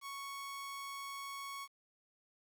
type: tone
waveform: sawtooth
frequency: 1108.7 Hz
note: C#6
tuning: in tune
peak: -39 dBFS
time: 0.01-1.68 s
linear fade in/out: 50 ms
effects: 11-bit